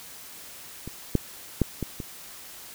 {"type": "clicks", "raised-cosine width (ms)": 3, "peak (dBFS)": [-22, -7, -7, -15, -20], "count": 5, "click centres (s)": [0.876, 1.153, 1.617, 1.827, 2.002], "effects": ["white hiss -44 dBFS RMS until 2.74 s"]}